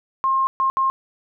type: tone bursts at uneven times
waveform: sine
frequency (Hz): 1066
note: C6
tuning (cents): +32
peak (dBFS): -16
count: 3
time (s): 0.24-0.47 / 0.6-0.7 / 0.77-0.9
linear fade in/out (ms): 0
effects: none